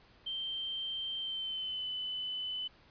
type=tone with pitch glide; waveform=sine; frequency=3136 to 3013 Hz; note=G7 to F#7; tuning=0 to +31 cents; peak=-35 dBFS; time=0.26-2.68 s; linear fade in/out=10 ms; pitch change=-69 cents; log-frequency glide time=1.19-1.87 s; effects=pink hiss -62 dBFS RMS until 2.9 s + resampled to 11025 Hz